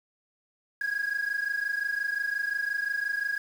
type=tone pair together; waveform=sine; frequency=1635.5 / 1661.2 Hz; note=G#6 / G#6; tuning=-27 / 0 cents; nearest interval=unison; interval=27 cents; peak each=-28 dBFS; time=0.81-3.38 s; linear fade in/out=5 ms; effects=tanh soft clip ceiling -24 dBFS + 8-bit